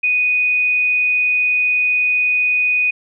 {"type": "tone", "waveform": "sine", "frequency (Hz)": 2484, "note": "D#7", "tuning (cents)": -3, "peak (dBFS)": -13, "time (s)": [0.03, 2.91], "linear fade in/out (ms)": 10, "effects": []}